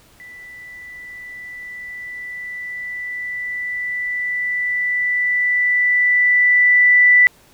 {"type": "tone with level ramp", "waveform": "sine", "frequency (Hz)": 1978, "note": "B6", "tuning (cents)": 2, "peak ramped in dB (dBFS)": [-36, -7], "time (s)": [0.2, 7.27], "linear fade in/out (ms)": 0, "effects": ["pink hiss -51 dBFS RMS until 7.53 s"]}